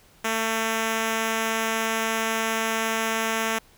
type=tone; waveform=5% pulse; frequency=223.6 Hz; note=A3; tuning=28 cents sharp; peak=-12 dBFS; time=0.24-3.59 s; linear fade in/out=10 ms; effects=pink hiss -56 dBFS RMS until 3.77 s